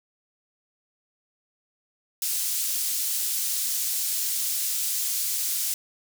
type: high-pass noise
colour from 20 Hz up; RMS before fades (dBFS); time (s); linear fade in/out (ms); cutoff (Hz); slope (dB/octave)
pink; -27; 2.22-5.74; 2; 6600; 12
effects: none